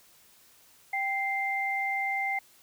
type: tone pair together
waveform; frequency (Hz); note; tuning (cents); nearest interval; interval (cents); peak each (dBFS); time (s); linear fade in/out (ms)
sine; 784 / 2090; G5 / C7; 0 / -2; octave + perfect fourth; 1698; -31 / -29; 0.93-2.39; 5
effects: white hiss -59 dBFS RMS until 2.62 s